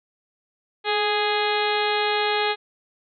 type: harmonic tone with a mistuned harmonic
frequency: 415.3 Hz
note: G#4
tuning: in tune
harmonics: 1 / 2 / 3 / 4 / 5 / 6 / 7 / 8 / 9 / 10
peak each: -25 / -25 / -31 / -30 / -31 / -31 / -36 / -31 / -33 / -34 dBFS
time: 0.84-2.56 s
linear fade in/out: 50 ms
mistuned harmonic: 1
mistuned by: +32 cents
effects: none

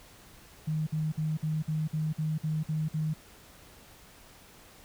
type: tone bursts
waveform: sine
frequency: 155.56 Hz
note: D#3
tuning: in tune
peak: -27 dBFS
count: 10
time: 0.67-3.138 s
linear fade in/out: 10 ms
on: 200 ms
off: 52 ms
effects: pink hiss -54 dBFS RMS until 4.84 s

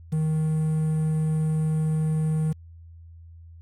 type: tone with quantisation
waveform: triangle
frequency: 156.7 Hz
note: D#3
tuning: 13 cents sharp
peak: -19 dBFS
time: 0.12-2.53 s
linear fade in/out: 10 ms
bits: 8
effects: added 83 Hz sine -43 dBFS peak until 3.61 s + AAC 48 kbps

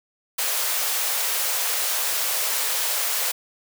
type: high-pass noise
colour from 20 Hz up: white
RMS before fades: -24 dBFS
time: 0.38-3.32 s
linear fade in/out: 10 ms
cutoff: 440 Hz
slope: 48 dB/octave
effects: none

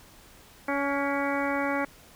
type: harmonic tone with a mistuned harmonic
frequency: 280.9 Hz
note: C#4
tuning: 23 cents sharp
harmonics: 1 / 2 / 3 / 4 / 5 / 6 / 7 / 8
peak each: -30 / -31 / -33 / -35 / -35 / -38 / -36 / -37 dBFS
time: 0.68-1.85 s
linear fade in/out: 5 ms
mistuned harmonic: 6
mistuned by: -33 cents
effects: pink hiss -53 dBFS RMS until 2.15 s

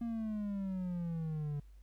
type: exponential sweep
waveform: triangle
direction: down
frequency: 236.1 to 143.5 Hz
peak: -33 dBFS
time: 0.01-1.6 s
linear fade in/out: 5 ms
effects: added 50 Hz sine -53 dBFS peak until 1.82 s + pink hiss -75 dBFS RMS until 1.82 s

